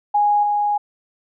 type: tone with level steps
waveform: sine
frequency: 827 Hz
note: G#5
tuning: 8 cents flat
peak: -13 / -16 dBFS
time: 0.14-0.78 s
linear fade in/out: 10 ms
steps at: 0.43 s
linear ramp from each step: 2 ms
effects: none